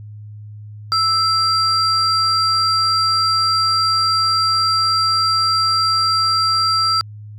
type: tone pair together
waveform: sine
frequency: 1318.5 / 4739 Hz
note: E6 / D8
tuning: 0 / +15 cents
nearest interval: octave + minor seventh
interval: 2215 cents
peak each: -15 dBFS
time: 0.92-7.01 s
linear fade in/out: 0 ms
effects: tanh soft clip ceiling -9 dBFS + added 105 Hz sine -32 dBFS peak until 7.38 s